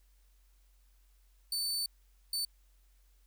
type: tone bursts at uneven times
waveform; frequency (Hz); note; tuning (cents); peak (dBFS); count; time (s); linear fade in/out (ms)
sawtooth; 4525; C#8; +35; -29; 2; 1.52-1.86 / 2.33-2.45; 2
effects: added 46 Hz sine -62 dBFS peak until 3.26 s + white hiss -74 dBFS RMS until 3.26 s